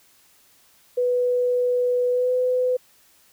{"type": "tone with pitch glide", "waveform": "sine", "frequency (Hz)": [493.9, 503.4], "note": ["B4", "B4"], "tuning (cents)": [0, 33], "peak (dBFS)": -18, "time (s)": [0.97, 2.77], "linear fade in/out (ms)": 10, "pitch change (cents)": 33, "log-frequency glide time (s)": [2.11, 2.32], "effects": ["white hiss -57 dBFS RMS until 3.32 s"]}